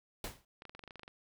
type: noise with exponential decay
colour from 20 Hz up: pink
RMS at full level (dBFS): -37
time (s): 0.24-0.45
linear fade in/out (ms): 2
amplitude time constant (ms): 45
type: clicks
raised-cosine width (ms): 0.3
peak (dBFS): -33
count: 12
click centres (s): 0.621 / 0.653 / 0.695 / 0.75 / 0.793 / 0.838 / 0.877 / 0.908 / 0.957 / 0.995 / 1.033 / 1.079
effects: none